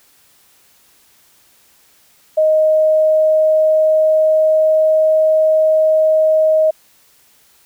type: tone with pitch glide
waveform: sine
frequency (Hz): 624 to 628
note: D#5 to D#5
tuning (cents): +5 to +16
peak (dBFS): -9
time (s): 2.37-6.71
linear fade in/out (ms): 10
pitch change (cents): +11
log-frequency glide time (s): 2.65-5.14
effects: white hiss -52 dBFS RMS until 7.65 s